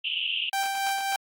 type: band-pass noise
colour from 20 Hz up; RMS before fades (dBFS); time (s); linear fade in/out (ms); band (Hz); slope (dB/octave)
white; -29; 0.04-0.5; 10; 2700 to 3100; 96
type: tone with tremolo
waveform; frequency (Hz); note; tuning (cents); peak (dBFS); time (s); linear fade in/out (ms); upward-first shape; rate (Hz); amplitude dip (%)
sawtooth; 784; G5; 0; -20; 0.53-1.16; 2; triangle; 3.6; 40
effects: AAC 64 kbps